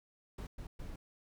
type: noise bursts at uneven times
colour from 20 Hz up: brown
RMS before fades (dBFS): -44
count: 3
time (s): 0.38-0.47 / 0.58-0.67 / 0.79-0.96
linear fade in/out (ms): 5
effects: none